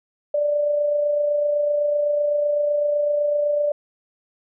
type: tone with amplitude modulation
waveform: sine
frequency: 587.3 Hz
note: D5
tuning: in tune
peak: -16 dBFS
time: 0.34-3.72 s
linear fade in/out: 5 ms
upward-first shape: sine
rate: 27.9 Hz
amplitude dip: 35%
effects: none